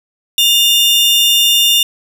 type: tone pair together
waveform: 40% pulse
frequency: 2832 / 3580 Hz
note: F7 / A7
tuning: +23 / +29 cents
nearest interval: major third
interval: 406 cents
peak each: -10 dBFS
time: 0.38-1.83 s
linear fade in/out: 2 ms
effects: none